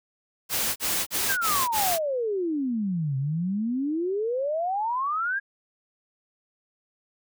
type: noise bursts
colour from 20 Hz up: white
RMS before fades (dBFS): -26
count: 5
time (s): 0.49-1.988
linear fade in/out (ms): 50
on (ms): 270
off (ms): 37
type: exponential two-way sweep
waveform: sine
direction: down then up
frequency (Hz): 1658 to 130.81 to 1658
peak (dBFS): -24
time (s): 1.28-5.4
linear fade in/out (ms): 20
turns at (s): 3.17
effects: none